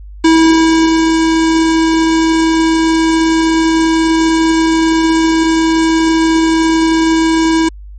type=tone with ADSR envelope; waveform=square; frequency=324.3 Hz; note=E4; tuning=28 cents flat; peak=-5 dBFS; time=0.24-7.69 s; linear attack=8 ms; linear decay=770 ms; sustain=-4 dB; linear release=9 ms; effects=added 50 Hz sine -28 dBFS peak until 7.98 s + MP3 32 kbps